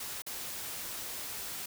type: noise with dropouts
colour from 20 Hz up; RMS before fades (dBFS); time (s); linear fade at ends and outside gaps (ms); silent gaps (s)
white; -40; 0-1.66; 5; 0.221-0.264
effects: none